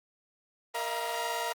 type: tone cluster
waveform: sawtooth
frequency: 465.3 / 624 / 686 / 949 Hz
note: A#4 / D#5 / F5 / A#5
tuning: -3 / +5 / -31 / +31 cents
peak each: -35 / -36 / -33 / -30 dBFS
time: 0.74-1.53 s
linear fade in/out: 10 ms
effects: Opus 24 kbps